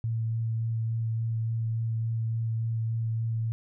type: tone with vibrato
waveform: sine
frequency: 113.3 Hz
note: A#2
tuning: 49 cents flat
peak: -26 dBFS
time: 0.04-3.52 s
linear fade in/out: 0 ms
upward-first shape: sine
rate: 3.5 Hz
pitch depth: 12 cents each way
effects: none